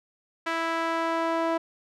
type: tone with band-pass filter sweep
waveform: sawtooth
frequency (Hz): 329.6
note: E4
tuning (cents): 0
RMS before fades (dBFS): -27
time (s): 0.46-1.58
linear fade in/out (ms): 10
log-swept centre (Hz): 1600 to 770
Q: 1.2
effects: none